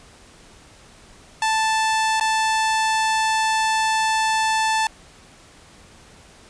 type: tone with dropouts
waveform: sawtooth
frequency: 880 Hz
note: A5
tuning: in tune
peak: -14 dBFS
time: 1.42-4.87 s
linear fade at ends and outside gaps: 2 ms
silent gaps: 2.199-2.209 s
effects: pink hiss -48 dBFS RMS until 6.49 s + resampled to 22050 Hz